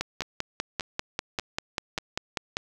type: two click trains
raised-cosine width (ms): 0.2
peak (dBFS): -10 / -16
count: 14 / 4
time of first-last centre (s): 0.01-2.569 / 0.22-1.985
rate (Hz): 5.08 / 1.7
effects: 8-bit